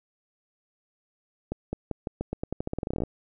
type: accelerating click train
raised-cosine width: 2 ms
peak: -16 dBFS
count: 21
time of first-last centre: 1.52-3.036 s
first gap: 210 ms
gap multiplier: 0.87
effects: none